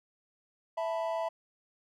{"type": "chord", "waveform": "triangle", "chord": "E suspended fourth", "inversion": "none", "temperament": "equal", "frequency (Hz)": [659.3, 880, 987.8], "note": ["E5", "A5", "B5"], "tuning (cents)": [0, 0, 0], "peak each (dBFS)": [-30, -36, -36], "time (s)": [0.77, 1.29], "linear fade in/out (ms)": 10, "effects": []}